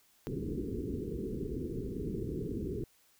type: low-pass noise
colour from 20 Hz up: white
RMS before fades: -37 dBFS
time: 0.27-2.84 s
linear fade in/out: 0 ms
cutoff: 450 Hz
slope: 96 dB/octave
effects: white hiss -67 dBFS RMS until 3.19 s